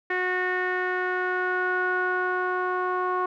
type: tone with low-pass filter sweep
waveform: sawtooth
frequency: 365.3 Hz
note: F#4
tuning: 22 cents flat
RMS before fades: -26 dBFS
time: 0.1-3.26 s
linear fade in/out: 5 ms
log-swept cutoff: 1900 to 1200 Hz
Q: 6.5
effects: none